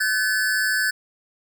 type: tone pair together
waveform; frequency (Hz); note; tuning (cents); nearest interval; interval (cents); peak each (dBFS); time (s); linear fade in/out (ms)
square; 1520.6 / 1724; F#6 / A6; +47 / -36; major second; 217; -23; 0-0.91; 10
effects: none